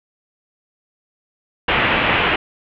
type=low-pass noise; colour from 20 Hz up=white; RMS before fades=-17 dBFS; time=1.68-2.36 s; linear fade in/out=5 ms; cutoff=3000 Hz; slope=48 dB/octave; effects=none